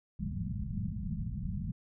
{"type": "low-pass noise", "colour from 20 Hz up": "white", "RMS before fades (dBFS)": -36, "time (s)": [0.19, 1.72], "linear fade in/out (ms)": 10, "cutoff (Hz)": 220, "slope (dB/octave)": 96, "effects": []}